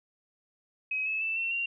sine tone with pitch steps, 2541 / 2594 / 2649 / 2705 / 2761 Hz, D#7 / E7 / E7 / E7 / F7, +36 / -28 / +8 / +44 / -20 cents, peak -28 dBFS, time 0.91-1.66 s, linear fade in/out 5 ms, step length 150 ms, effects none

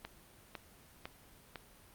click train, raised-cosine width 0.3 ms, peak -26 dBFS, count 4, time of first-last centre 0.05-1.558 s, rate 1.99 Hz, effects pink hiss -60 dBFS RMS until 1.94 s + Opus 32 kbps

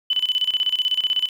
sine tone with tremolo, 3007 Hz, F#7, 27 cents sharp, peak -16 dBFS, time 0.1-1.29 s, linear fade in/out 5 ms, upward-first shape square, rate 16 Hz, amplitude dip 80%, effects 8-bit

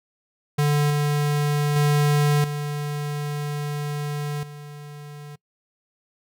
square tone with level steps, 146.83 Hz, D3, in tune, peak -18 / -20 / -17 / -26 / -37 dBFS, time 0.58-5.36 s, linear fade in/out 10 ms, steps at 0.9 / 1.76 / 2.44 / 4.43 s, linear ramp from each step 2 ms, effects noise-tail reverb RT60 0.1 s tail -24 dB re dry

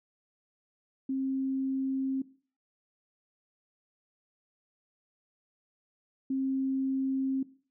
sine tone pair in turn, 266.7 / 266.7 Hz, C4 / C4, +33 / +33 cents, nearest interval unison, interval 0 cents, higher neither, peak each -28 / -27 dBFS, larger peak second, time 1.09-2.22 / 6.3-7.43 s, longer neither, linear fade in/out 5 ms, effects noise-tail reverb RT60 0.4 s tail -17 dB re dry

